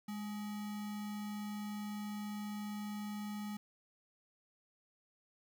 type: tone with sample-and-hold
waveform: sine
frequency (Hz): 207.7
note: G#3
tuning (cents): 0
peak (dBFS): -39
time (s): 0.08-3.57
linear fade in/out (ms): 5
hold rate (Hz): 1050
effects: none